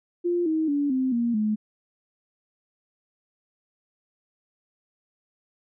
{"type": "tone with pitch steps", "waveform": "sine", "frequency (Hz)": [349.2, 316.5, 286.9, 260.1, 235.8, 213.7], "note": ["F4", "D#4", "D4", "C4", "A#3", "G#3"], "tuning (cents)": [0, 30, -40, -10, 20, 50], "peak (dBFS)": -21, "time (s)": [0.24, 1.56], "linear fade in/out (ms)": 20, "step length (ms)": 220, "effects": []}